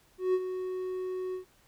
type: tone with ADSR envelope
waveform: triangle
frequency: 370 Hz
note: F#4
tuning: in tune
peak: -20 dBFS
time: 0.18-1.45 s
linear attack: 160 ms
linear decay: 49 ms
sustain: -10 dB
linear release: 110 ms
effects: pink hiss -64 dBFS RMS until 1.67 s